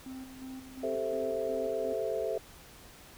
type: tone with tremolo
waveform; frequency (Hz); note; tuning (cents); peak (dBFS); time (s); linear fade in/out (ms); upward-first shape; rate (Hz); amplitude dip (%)
triangle; 261.4; C4; -1; -38; 0.06-1.93; 2; square; 2.8; 55
type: chord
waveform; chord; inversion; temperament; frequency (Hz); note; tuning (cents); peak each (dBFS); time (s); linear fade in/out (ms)
sine; A minor seventh; third; equal; 392 / 440 / 523.3 / 659.3; G4 / A4 / C5 / E5; 0 / 0 / 0 / 0; -38 / -34 / -36 / -35; 0.83-2.38; 5
effects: pink hiss -53 dBFS RMS until 3.17 s